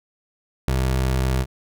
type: tone with ADSR envelope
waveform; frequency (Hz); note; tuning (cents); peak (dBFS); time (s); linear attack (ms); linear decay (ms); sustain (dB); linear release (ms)
25% pulse; 64.8; C2; -16; -12; 0.68-1.46; 3; 12; -3; 50
effects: none